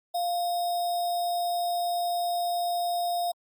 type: tone with sample-and-hold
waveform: sine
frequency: 698.5 Hz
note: F5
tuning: in tune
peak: -25 dBFS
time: 0.14-3.32 s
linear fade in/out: 10 ms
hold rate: 4410 Hz
effects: Opus 48 kbps